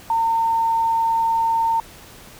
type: tone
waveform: sine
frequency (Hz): 910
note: A#5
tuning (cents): -42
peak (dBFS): -16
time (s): 0.1-1.8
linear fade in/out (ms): 2
effects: pink hiss -43 dBFS RMS until 2.39 s